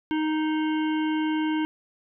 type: harmonic tone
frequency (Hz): 311.1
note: D#4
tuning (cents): 0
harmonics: 1 / 3 / 5 / 7 / 9 / 10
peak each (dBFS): -23 / -33 / -37 / -40 / -42 / -43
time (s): 0.11-1.65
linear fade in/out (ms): 0
effects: none